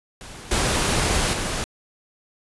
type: noise with level steps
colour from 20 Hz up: pink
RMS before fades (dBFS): -39 / -21 / -26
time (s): 0.21-1.64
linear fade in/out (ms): 0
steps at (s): 0.51 / 1.33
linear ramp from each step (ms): 5
effects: resampled to 24000 Hz